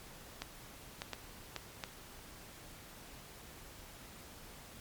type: clicks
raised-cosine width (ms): 0.2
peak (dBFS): -21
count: 5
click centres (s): 0.42 / 1.019 / 1.133 / 1.563 / 1.838
effects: pink hiss -53 dBFS RMS until 4.8 s + MP3 96 kbps